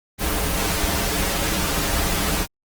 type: noise with comb filter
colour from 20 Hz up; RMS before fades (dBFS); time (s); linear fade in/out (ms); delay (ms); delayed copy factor
pink; -22; 0.18-2.47; 50; 8.1; -0.95
effects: Opus 24 kbps